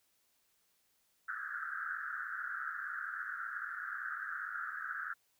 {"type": "band-pass noise", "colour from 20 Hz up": "pink", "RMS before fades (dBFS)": -41, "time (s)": [1.28, 5.14], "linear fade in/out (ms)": 10, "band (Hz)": [1300, 1700], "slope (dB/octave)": 96, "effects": ["white hiss -75 dBFS RMS until 5.39 s"]}